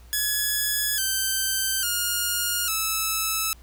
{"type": "tone with pitch steps", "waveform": "5% pulse", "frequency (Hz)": [1693, 1552.5, 1423.6, 1305.5], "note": ["G#6", "G6", "F6", "E6"], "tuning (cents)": [33, -17, 33, -17], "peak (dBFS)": -12, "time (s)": [0.13, 3.53], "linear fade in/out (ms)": 0, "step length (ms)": 850, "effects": ["added 60 Hz sine -46 dBFS peak until 3.62 s", "pink hiss -56 dBFS RMS until 3.62 s"]}